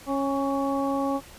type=harmonic tone with a mistuned harmonic; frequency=274.9 Hz; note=C#4; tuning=14 cents flat; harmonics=1 / 2 / 3 / 4; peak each=-26 / -29 / -31 / -32 dBFS; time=0.06-1.21 s; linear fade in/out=50 ms; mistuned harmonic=4; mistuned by=+30 cents; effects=pink hiss -47 dBFS RMS until 1.38 s + resampled to 32000 Hz